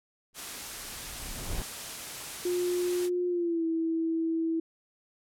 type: noise with exponential growth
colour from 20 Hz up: brown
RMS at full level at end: -31 dBFS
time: 0.33-1.62 s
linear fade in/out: 0 ms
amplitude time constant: 280 ms
type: noise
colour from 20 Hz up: white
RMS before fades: -39 dBFS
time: 0.34-3.1 s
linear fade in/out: 50 ms
type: tone with pitch glide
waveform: sine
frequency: 356.4 to 326.8 Hz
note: F4 to E4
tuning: +35 to -15 cents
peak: -26 dBFS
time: 2.45-4.6 s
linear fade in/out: 5 ms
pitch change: -150 cents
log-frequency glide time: 3.28-3.65 s
effects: low-pass 12000 Hz 12 dB/octave